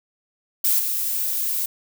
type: noise with level steps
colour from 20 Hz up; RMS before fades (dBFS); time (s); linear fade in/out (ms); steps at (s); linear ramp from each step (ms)
violet; -19 / -24; 0.64-1.66; 5; 0.79; 10
effects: none